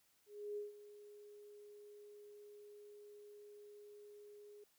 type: tone with ADSR envelope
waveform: sine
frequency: 414.4 Hz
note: G#4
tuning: 4 cents flat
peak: -40 dBFS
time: 0.26-4.64 s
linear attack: 310 ms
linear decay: 150 ms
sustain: -15 dB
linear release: 4 ms
effects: white hiss -75 dBFS RMS until 4.78 s